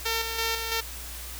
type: tone with tremolo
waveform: 5% pulse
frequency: 453.4 Hz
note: A#4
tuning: 48 cents flat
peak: -14 dBFS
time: 0.05-0.81 s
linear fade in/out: 10 ms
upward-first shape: square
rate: 3 Hz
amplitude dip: 45%
effects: added 60 Hz sine -40 dBFS peak until 1.39 s + white hiss -40 dBFS RMS until 1.39 s